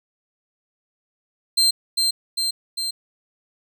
35% pulse tone with echo, 4141 Hz, C8, 19 cents flat, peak -13 dBFS, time 1.57-1.71 s, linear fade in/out 10 ms, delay 400 ms, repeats 3, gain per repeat -3 dB, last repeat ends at 2.91 s, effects none

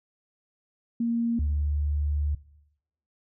sine tone pair in turn, 233.1 / 73.42 Hz, A#3 / D2, 0 / 0 cents, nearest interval octave + minor sixth, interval 2000 cents, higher first, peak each -23 dBFS, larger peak neither, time 1-1.39 / 1.39-2.35 s, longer second, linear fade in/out 5 ms, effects noise-tail reverb RT60 0.8 s tail -19 dB re dry

